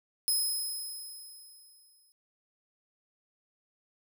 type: tone with exponential decay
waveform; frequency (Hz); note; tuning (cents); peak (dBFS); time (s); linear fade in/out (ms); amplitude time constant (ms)
10% pulse; 5110; D#8; +45; -19; 0.28-2.12; 0; 400
effects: none